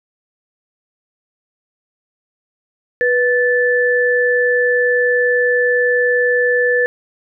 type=tone pair together; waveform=sine; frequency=491.1 / 1750 Hz; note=B4 / A6; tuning=-10 / -10 cents; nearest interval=octave + minor seventh; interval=2200 cents; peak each=-14 / -15 dBFS; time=3.01-6.86 s; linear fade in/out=0 ms; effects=none